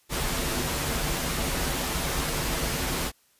pink noise with comb filter, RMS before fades -28 dBFS, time 0.09-3.12 s, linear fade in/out 50 ms, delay 9.8 ms, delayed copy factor -0.5, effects white hiss -64 dBFS RMS until 3.39 s + resampled to 32000 Hz

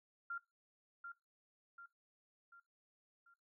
sine tone with echo, 1388 Hz, F6, 11 cents flat, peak -40 dBFS, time 0.3-0.38 s, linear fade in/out 5 ms, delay 740 ms, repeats 4, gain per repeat -6 dB, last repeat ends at 3.34 s, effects noise-tail reverb RT60 0.2 s tail -19 dB re dry

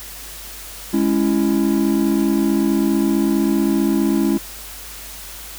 triangle chord, C# minor, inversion second, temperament just, 207.9 / 277.2 / 332.6 Hz, G#3 / C#4 / E4, +2 / 0 / +16 cents, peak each -17 dBFS, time 0.93-4.38 s, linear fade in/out 10 ms, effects added 49 Hz sine -40 dBFS peak until 5.58 s + white hiss -35 dBFS RMS until 5.58 s

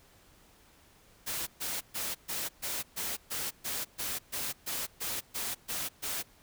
white noise bursts, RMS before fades -35 dBFS, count 15, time 1.26-6.23 s, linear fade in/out 20 ms, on 210 ms, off 130 ms, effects pink hiss -61 dBFS RMS until 6.42 s

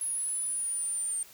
sine exponential sweep, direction down, 10548 to 8830 Hz, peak -28 dBFS, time 0.01-1.23 s, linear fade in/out 2 ms, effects tanh soft clip ceiling -26 dBFS + white hiss -53 dBFS RMS until 1.33 s

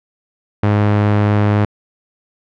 sawtooth tone, 103.83 Hz, G#2, in tune, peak -7 dBFS, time 0.63-1.65 s, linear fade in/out 5 ms, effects low-pass 2000 Hz 12 dB/octave

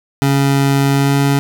25% pulse tone with pitch glide, 138.59 to 139.88 Hz, C#3 to C#3, 0 to +16 cents, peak -7 dBFS, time 0.22-1.39 s, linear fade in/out 0 ms, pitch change +16 cents, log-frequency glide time 0.95-1.15 s, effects none

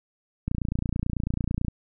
click train, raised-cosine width 5 ms, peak -14 dBFS, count 36, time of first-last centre 0.48-1.683 s, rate 29.1 Hz, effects none

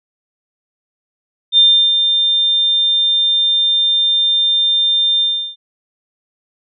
sine tone with ADSR envelope, 3600 Hz, A7, 39 cents sharp, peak -5 dBFS, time 1.52-5.56 s, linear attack 57 ms, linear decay 340 ms, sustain -6 dB, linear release 350 ms, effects none

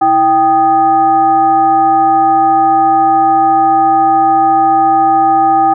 sine tone with frequency modulation, 784 Hz, G5, in tune, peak -6 dBFS, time 0.01-5.74 s, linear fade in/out 10 ms, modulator 457 Hz, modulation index 0.6, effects none

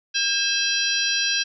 harmonic tone with a mistuned harmonic, 806 Hz, G5, 48 cents sharp, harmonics 2 / 3 / 4 / 5 / 6 / 7, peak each -27 / -27 / -27 / -27 / -27 / -27 dBFS, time 0.14-1.44 s, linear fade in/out 20 ms, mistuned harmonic 3, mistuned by +140 cents, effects none

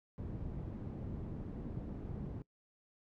white low-pass noise, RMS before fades -43 dBFS, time 0.18-2.42 s, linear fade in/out 0 ms, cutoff 190 Hz, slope 12 dB/octave, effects noise-tail reverb RT60 0.1 s tail -23 dB re dry

